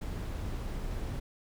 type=noise; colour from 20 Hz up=brown; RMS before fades=-36 dBFS; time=0.01-1.2 s; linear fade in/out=10 ms; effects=none